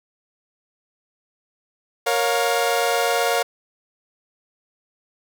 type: chord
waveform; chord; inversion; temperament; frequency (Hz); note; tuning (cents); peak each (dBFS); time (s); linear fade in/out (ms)
sawtooth; Bb minor; none; equal with one note detuned; 466.2 / 554.4 / 708.6; Bb4 / Db5 / F5; 0 / 0 / +25; -19 / -20 / -18; 2.06-3.43; 10
effects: none